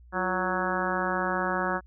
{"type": "harmonic tone with a mistuned harmonic", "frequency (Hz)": 185, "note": "F#3", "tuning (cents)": 0, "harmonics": [1, 2, 3, 4, 5, 6, 7, 8, 9], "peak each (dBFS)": [-34, -34, -34, -34, -34, -34, -34, -34, -34], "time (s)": [0.12, 1.81], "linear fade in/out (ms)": 50, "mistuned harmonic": 2, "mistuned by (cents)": -73, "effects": ["added 60 Hz sine -49 dBFS peak until 1.86 s"]}